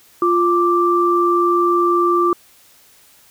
sine tone pair together, 349.2 / 1174.6 Hz, F4 / D6, 0 / 0 cents, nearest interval octave + major sixth, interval 2100 cents, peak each -15 dBFS, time 0.22-2.33 s, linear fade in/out 2 ms, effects white hiss -50 dBFS RMS until 3.3 s

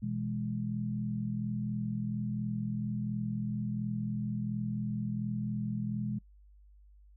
sine chord, E major, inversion second, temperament equal, 123.47 / 164.81 / 207.7 Hz, B2 / E3 / G#3, 0 / 0 / 0 cents, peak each -36 / -40 / -34 dBFS, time 0.02-6.19 s, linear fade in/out 10 ms, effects noise-tail reverb RT60 0.1 s tail -26 dB re dry + added 50 Hz sine -55 dBFS peak until 7.16 s

